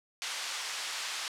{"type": "band-pass noise", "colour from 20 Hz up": "white", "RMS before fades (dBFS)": -37, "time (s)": [0.22, 1.28], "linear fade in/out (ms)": 0, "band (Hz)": [920, 5600], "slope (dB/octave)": 12, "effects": ["low-pass 11000 Hz 12 dB/octave"]}